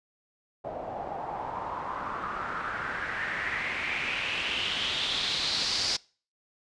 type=noise with low-pass filter sweep; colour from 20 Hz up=white; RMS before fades=-32 dBFS; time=0.64-5.97 s; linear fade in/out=10 ms; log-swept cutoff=650 to 5000 Hz; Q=4.4; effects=noise-tail reverb RT60 0.4 s tail -24 dB re dry + resampled to 22050 Hz